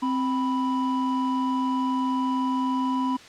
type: tone pair together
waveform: triangle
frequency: 261.6 / 987.7 Hz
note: C4 / B5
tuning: 0 / 0 cents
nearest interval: octave + major seventh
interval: 2300 cents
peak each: -22 / -25 dBFS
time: 0.02-3.17 s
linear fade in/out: 10 ms
effects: white hiss -46 dBFS RMS until 3.28 s + low-pass 5000 Hz 12 dB/octave